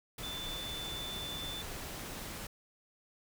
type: tone in noise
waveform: sine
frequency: 3520 Hz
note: A7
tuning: in tune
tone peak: -40 dBFS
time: 0.23-1.62 s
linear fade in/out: 5 ms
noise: pink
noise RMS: -43 dBFS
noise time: 0.18-2.47 s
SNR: 0 dB
effects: none